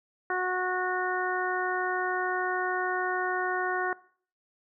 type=harmonic tone; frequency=366.6 Hz; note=F#4; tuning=16 cents flat; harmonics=1 / 2 / 3 / 4 / 5; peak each=-32 / -32 / -34 / -32 / -35 dBFS; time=0.3-3.93 s; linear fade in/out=2 ms; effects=noise-tail reverb RT60 0.5 s tail -21 dB re dry